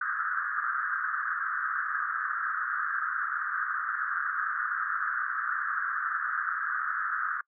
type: band-pass noise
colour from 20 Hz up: pink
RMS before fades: -31 dBFS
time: 0.01-7.41 s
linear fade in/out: 5 ms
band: 1200 to 1700 Hz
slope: 96 dB/octave
effects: noise-tail reverb RT60 0.1 s tail -26 dB re dry